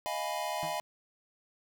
square chord, F half-diminished seventh, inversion third, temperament equal, 622.3 / 698.5 / 830.6 / 987.8 Hz, Eb5 / F5 / Ab5 / Cb6, 0 / 0 / 0 / 0 cents, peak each -39 dBFS, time 0.06-0.8 s, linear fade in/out 0 ms
35% pulse tone with exponential decay, 161.2 Hz, E3, 38 cents flat, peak -35 dBFS, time 0.63-0.81 s, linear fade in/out 0 ms, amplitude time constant 38 ms
effects none

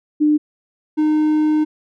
sine / triangle tone pair in turn, 300.7 / 306.5 Hz, D4 / D#4, +41 / -26 cents, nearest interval unison, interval 33 cents, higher second, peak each -11 dBFS, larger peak neither, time 0.2-0.38 / 0.97-1.65 s, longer second, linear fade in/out 20 ms, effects none

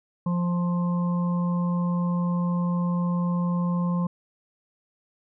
harmonic tone, 175.2 Hz, F3, 6 cents sharp, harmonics 1 / 3 / 5 / 6, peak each -22 / -37 / -42 / -35 dBFS, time 0.26-4.07 s, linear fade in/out 5 ms, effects none

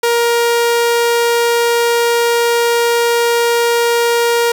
sawtooth tone, 470.7 Hz, A#4, 17 cents sharp, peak -7 dBFS, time 0.03-4.52 s, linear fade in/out 5 ms, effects none

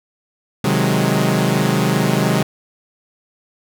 sawtooth chord, Ab dominant seventh, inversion first, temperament equal, 130.81 / 155.56 / 185 / 207.7 Hz, C3 / Eb3 / Gb3 / Ab3, 0 / 0 / 0 / 0 cents, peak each -16 dBFS, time 0.64-2.43 s, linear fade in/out 5 ms, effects none

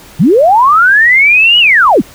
sine linear two-way sweep, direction up then down, 123.47 to 2960 to 123.47 Hz, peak -3 dBFS, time 0.19-2.02 s, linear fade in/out 20 ms, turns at 1.59 s, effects pink hiss -36 dBFS RMS until 2.14 s

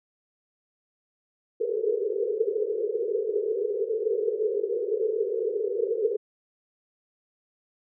white band-pass noise, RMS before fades -27 dBFS, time 1.6-6.17 s, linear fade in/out 10 ms, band 400 to 470 Hz, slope 96 dB/octave, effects none

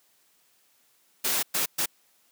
white noise bursts at uneven times, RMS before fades -26 dBFS, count 3, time 1.24-1.43 / 1.54-1.66 / 1.78-1.86 s, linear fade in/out 10 ms, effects white hiss -65 dBFS RMS until 2.31 s + high-pass 150 Hz 12 dB/octave

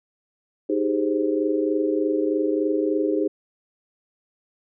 sine chord, Ab major seventh, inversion second, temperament equal, 311.1 / 392 / 415.3 / 523.3 Hz, Eb4 / G4 / Ab4 / C5, 0 / 0 / 0 / 0 cents, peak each -23 / -26 / -25 / -28 dBFS, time 0.69-3.28 s, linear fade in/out 10 ms, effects none

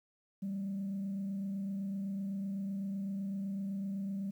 sine tone with frequency modulation, 196 Hz, G3, in tune, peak -33 dBFS, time 0.42-4.31 s, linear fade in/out 10 ms, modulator 27.9 Hz, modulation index 0.24, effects tanh soft clip ceiling -32 dBFS + 11-bit

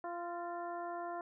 harmonic tone with a mistuned harmonic, 345.9 Hz, F4, 17 cents flat, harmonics 1 / 2 / 3 / 4 / 5, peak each -45 / -41 / -46 / -50 / -56 dBFS, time 0.04-1.21 s, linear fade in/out 2 ms, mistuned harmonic 5, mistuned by +39 cents, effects none

